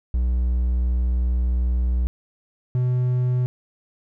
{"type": "tone pair in turn", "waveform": "triangle", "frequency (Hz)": [61.3, 125.1], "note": ["B1", "B2"], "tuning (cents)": [-12, 23], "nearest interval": "octave", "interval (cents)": 1235, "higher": "second", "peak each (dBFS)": -16, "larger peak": "neither", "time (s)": [[0.14, 2.07], [2.75, 3.46]], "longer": "first", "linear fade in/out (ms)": 0, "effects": []}